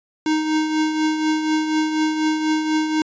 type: tone with tremolo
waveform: square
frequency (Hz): 311.1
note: D#4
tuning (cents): 0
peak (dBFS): -16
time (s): 0.26-3.02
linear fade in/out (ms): 2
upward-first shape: triangle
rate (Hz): 4.1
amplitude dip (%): 55
effects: resampled to 16000 Hz